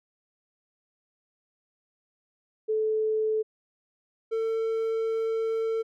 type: tone pair in turn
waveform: sine / triangle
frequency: 435.1 / 448.6 Hz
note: A4 / A4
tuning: -19 / +34 cents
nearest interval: minor second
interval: 53 cents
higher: second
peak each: -23 dBFS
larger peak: neither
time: 2.68-3.43 / 4.31-5.83 s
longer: second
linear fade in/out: 20 ms
effects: none